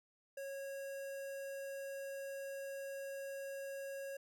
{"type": "tone with notch filter", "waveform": "square", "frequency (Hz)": 549, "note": "C#5", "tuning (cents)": -17, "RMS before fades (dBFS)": -45, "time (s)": [0.37, 4.17], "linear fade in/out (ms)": 5, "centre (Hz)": 4000, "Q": 1.5, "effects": []}